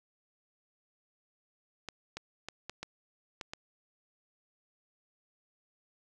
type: clicks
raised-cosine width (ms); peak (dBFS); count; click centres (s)
0.2; -22; 7; 1.887 / 2.17 / 2.486 / 2.696 / 2.83 / 3.412 / 3.535
effects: none